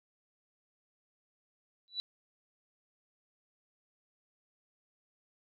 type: tone with exponential growth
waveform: sine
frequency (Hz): 3951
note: B7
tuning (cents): 0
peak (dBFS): -29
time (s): 1.88-2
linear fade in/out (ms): 0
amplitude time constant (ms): 26
effects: none